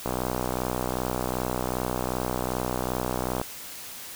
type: click train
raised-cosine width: 1 ms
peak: -13 dBFS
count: 211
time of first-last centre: 0.06-3.415 s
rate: 62.6 Hz
effects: white hiss -40 dBFS RMS until 4.15 s